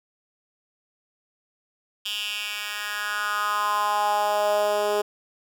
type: tone with high-pass filter sweep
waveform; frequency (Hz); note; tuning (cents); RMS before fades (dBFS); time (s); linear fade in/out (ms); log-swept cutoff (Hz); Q
10% pulse; 207.6; G#3; 0; -25; 2.05-5.02; 10; 3100 to 450; 4
effects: none